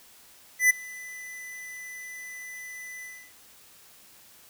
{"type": "tone with ADSR envelope", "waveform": "square", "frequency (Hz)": 2000, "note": "B6", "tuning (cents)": 21, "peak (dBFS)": -15, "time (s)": [0.59, 3.33], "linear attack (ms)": 110, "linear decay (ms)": 12, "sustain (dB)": -24, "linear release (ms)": 300, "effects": ["white hiss -54 dBFS RMS until 4.49 s"]}